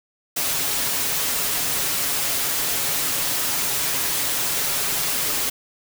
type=noise with comb filter; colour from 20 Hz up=white; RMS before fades=-23 dBFS; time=0.36-5.5 s; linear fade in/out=10 ms; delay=7.2 ms; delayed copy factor=+0.5; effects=none